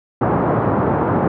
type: band-pass noise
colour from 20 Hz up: pink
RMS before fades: -17 dBFS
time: 0.21-1.28 s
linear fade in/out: 5 ms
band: 100 to 1200 Hz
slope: 24 dB/octave
effects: none

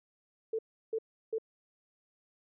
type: tone bursts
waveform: sine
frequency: 444.4 Hz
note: A4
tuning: 17 cents sharp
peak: -30 dBFS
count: 3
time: 0.53-1.384 s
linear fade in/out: 5 ms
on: 58 ms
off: 340 ms
effects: none

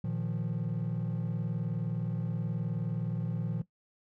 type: chord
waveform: triangle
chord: Bb suspended fourth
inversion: none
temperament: equal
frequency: 116.54 / 155.56 / 174.61 Hz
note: Bb2 / Eb3 / F3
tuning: 0 / 0 / 0 cents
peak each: -32 dBFS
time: 0.04-3.62 s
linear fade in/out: 5 ms
effects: noise-tail reverb RT60 0.1 s tail -17 dB re dry + tanh soft clip ceiling -24 dBFS

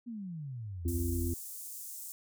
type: exponential sweep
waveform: sine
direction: down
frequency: 246.9 to 43.65 Hz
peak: -38 dBFS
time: 0.06-1.3 s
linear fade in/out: 20 ms
type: harmonic tone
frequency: 86 Hz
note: F2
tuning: 26 cents flat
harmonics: 1 / 3 / 4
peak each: -32 / -37 / -38 dBFS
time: 0.85-1.34 s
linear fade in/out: 5 ms
type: high-pass noise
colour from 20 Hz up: pink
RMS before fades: -44 dBFS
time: 0.88-2.12 s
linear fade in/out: 0 ms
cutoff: 7500 Hz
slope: 24 dB/octave
effects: none

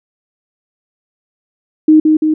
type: tone with echo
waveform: sine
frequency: 310.6 Hz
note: D#4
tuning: 3 cents flat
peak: -3 dBFS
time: 1.88-2 s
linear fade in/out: 5 ms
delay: 170 ms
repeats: 2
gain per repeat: -3 dB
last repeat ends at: 2.34 s
effects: none

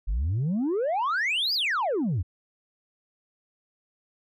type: exponential two-way sweep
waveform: sine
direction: up then down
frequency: 43.65 to 5080 to 77.7 Hz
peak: -21 dBFS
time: 0.07-2.23 s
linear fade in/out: 20 ms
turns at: 1.54 s
effects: tanh soft clip ceiling -22 dBFS

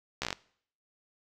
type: slowing click train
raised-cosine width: 0.2 ms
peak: -14 dBFS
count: 7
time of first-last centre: 0.22-0.328 s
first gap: 14 ms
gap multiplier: 1.1
effects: noise-tail reverb RT60 0.6 s tail -22 dB re dry

